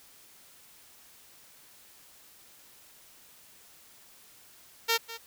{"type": "tone with echo", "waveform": "5% pulse", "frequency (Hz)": 458.2, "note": "A#4", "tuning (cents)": -30, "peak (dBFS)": -12, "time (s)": [4.88, 4.98], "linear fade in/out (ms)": 20, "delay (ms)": 200, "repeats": 1, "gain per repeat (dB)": -15, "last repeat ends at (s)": 5.18, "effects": ["white hiss -56 dBFS RMS until 5.26 s"]}